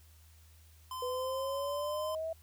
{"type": "tone", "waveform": "square", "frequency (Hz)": 1029, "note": "C6", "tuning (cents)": -29, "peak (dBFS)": -39, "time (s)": [0.91, 2.15], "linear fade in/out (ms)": 2}
{"type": "exponential sweep", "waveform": "sine", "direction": "up", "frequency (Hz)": [493.9, 655], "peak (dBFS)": -34, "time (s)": [1.02, 2.33], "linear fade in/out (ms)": 5}
{"effects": ["added 79 Hz sine -57 dBFS peak until 2.42 s", "white hiss -65 dBFS RMS until 2.42 s"]}